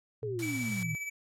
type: tone with vibrato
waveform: sine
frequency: 116.54 Hz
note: A#2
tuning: in tune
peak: -37 dBFS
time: 0.22-0.96 s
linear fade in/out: 20 ms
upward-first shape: sine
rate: 11 Hz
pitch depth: 83 cents each way
type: exponential sweep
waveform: sine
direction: down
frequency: 442.9 to 147.8 Hz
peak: -33 dBFS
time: 0.23-0.95 s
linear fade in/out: 0 ms
type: noise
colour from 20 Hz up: white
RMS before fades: -43 dBFS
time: 0.39-0.83 s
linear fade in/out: 0 ms
type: tone with tremolo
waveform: square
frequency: 2300 Hz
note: D7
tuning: 37 cents flat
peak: -34 dBFS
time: 0.42-1.1 s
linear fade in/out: 10 ms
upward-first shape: sine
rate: 17 Hz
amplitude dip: 50%
effects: low-pass 11000 Hz 12 dB/octave